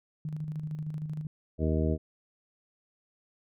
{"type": "tone with tremolo", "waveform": "sine", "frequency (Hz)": 153.5, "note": "D#3", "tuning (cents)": -23, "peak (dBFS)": -31, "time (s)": [0.25, 1.27], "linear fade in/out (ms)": 2, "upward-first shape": "square", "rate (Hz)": 13, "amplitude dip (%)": 45}
{"type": "harmonic tone", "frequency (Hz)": 78.4, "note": "D#2", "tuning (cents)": 14, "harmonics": [1, 2, 3, 4, 5, 6, 8], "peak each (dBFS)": [-28, -31, -33, -34, -35, -36, -37], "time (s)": [1.58, 1.98], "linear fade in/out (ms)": 50}
{"effects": []}